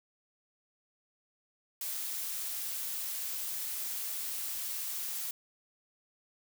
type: noise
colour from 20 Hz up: blue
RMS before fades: -37 dBFS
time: 1.81-5.31 s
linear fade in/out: 2 ms
effects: none